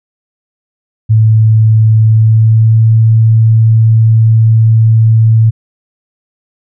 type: tone with pitch glide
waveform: sine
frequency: 110 to 111.86 Hz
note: A2 to A2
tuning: 0 to +29 cents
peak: -3 dBFS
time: 1.09-5.51 s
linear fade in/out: 20 ms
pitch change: +29 cents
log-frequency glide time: 1.99-2.84 s
effects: none